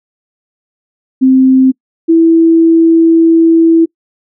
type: tone pair in turn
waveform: sine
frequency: 261.6 / 329 Hz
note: C4 / E4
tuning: 0 / -3 cents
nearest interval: major third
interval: 397 cents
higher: second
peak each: -3 dBFS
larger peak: neither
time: 1.21-1.72 / 2.08-3.86 s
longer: second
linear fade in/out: 20 ms
effects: noise-tail reverb RT60 0.1 s tail -25 dB re dry